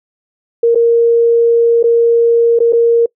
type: tone with dropouts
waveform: sine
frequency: 466.2 Hz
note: A#4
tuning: in tune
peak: -6 dBFS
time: 0.63-3.06 s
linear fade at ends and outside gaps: 5 ms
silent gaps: 0.748-0.755 / 1.829-1.839 / 2.59-2.602 / 2.725-2.731 s
effects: noise-tail reverb RT60 0.1 s tail -25 dB re dry